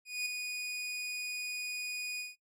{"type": "tone with ADSR envelope", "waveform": "sawtooth", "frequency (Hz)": 2470, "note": "D#7", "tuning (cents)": -13, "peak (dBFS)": -27, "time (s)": [0.05, 2.36], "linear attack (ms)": 210, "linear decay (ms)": 5, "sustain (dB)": -5, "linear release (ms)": 170, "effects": ["noise-tail reverb RT60 0.1 s tail -21 dB re dry", "low-pass 12000 Hz 12 dB/octave"]}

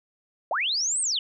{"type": "linear two-way sweep", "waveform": "sine", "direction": "up then down", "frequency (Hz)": [546, 8700, 2828], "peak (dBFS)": -23, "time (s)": [0.51, 1.19], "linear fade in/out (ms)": 2, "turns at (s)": 1.01, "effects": []}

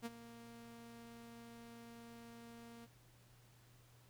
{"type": "tone with ADSR envelope", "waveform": "sawtooth", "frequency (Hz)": 233.1, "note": "A#3", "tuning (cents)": 0, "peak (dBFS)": -36, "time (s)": [0.02, 2.87], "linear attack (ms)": 37, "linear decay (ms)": 31, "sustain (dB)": -14, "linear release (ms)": 28, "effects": ["added 120 Hz sine -65 dBFS peak until 4.09 s", "pink hiss -69 dBFS RMS until 4.09 s"]}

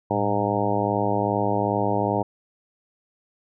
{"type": "harmonic tone with a mistuned harmonic", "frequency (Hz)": 102.5, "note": "G#2", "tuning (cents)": -22, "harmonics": [1, 2, 3, 4, 5, 6, 7, 8, 9], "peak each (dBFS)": [-29, -29, -29, -29, -29, -29, -29, -29, -29], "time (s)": [0.1, 2.23], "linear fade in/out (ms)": 10, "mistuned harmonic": 1, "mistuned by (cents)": 130, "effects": []}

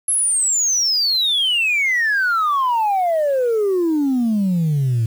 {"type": "exponential sweep", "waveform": "sine", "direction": "down", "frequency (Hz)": [11175, 109.7], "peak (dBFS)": -13, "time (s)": [0.08, 5.06], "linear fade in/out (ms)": 5, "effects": ["tanh soft clip ceiling -13 dBFS", "7-bit"]}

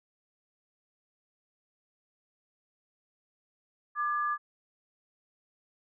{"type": "tone pair together", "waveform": "sine", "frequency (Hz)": [1192, 1686.8], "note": ["D6", "G#6"], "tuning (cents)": [25, 26], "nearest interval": "tritone", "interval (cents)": 601, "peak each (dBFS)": [-28, -35], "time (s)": [3.95, 4.38], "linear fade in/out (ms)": 50, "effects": []}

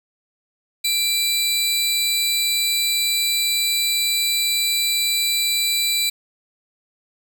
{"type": "tone pair together", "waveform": "sawtooth", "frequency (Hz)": [2358, 3974], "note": ["D7", "B7"], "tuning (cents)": [6, 10], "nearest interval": "major sixth", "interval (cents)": 904, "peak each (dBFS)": [-21, -16], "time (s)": [0.84, 6.1], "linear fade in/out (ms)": 10, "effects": []}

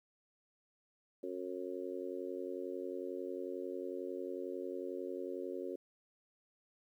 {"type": "harmonic tone", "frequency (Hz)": 91.1, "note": "F#2", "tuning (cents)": -26, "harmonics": [3, 4, 5, 6], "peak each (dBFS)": [-46, -42, -45, -46], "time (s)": [1.23, 5.76], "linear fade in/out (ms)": 5, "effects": ["12-bit"]}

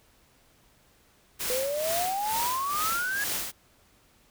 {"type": "noise with tremolo", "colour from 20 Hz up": "white", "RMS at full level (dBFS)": -30, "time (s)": [1.39, 3.52], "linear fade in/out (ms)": 20, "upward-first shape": "sine", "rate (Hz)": 2.2, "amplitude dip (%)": 70}
{"type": "exponential sweep", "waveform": "sine", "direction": "up", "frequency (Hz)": [493.9, 1687], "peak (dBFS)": -27, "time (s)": [1.5, 3.24], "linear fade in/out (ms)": 0}
{"effects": ["pink hiss -62 dBFS RMS until 4.3 s"]}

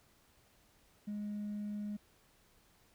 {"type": "tone with hard clipping", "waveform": "triangle", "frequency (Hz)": 207.7, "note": "G#3", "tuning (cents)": 0, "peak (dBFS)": -37, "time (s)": [1.07, 1.97], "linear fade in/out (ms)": 10, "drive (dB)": 2, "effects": ["pink hiss -68 dBFS RMS until 2.94 s"]}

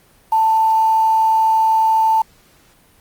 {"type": "tone with quantisation", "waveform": "sine", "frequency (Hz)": 886, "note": "A5", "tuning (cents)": 12, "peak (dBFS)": -11, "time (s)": [0.32, 2.22], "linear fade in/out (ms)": 5, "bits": 6, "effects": ["pink hiss -52 dBFS RMS until 3 s", "Opus 32 kbps"]}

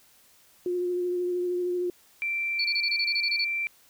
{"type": "tone with vibrato", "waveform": "sine", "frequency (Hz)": 356.8, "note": "F4", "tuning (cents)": 37, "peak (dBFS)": -25, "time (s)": [0.66, 1.9], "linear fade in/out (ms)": 2, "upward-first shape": "triangle", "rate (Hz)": 13, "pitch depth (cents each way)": 21}
{"type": "tone", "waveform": "sine", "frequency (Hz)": 2349, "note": "D7", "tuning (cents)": 0, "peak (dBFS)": -26, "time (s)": [2.22, 3.67], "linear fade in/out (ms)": 0}
{"type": "tone bursts", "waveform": "sine", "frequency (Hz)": 4448, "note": "C#8", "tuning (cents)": 5, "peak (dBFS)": -25, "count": 11, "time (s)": [2.59, 3.446], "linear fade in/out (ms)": 5, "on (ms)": 56, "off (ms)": 24}
{"effects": ["white hiss -59 dBFS RMS until 3.89 s"]}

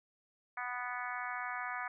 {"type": "harmonic tone", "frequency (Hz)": 246.9, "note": "B3", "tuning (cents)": 0, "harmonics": [3, 4, 5, 6, 7, 8, 9], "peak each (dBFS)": [-44, -44, -43, -44, -44, -48, -47], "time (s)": [0.57, 1.88], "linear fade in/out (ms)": 5, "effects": []}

